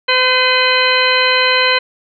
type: harmonic tone with a mistuned harmonic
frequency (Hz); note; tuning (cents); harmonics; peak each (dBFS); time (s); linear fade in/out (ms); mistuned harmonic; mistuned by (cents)
510; C5; -44; 1 / 2 / 3 / 4 / 5 / 6 / 8; -18 / -18 / -18 / -18 / -18 / -18 / -18; 0.08-1.79; 10; 5; -29
effects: none